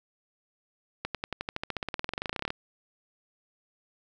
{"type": "accelerating click train", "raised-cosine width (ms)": 0.3, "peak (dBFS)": -15, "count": 28, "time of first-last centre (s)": [1.05, 2.504], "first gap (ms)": 97, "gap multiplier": 0.95, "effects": []}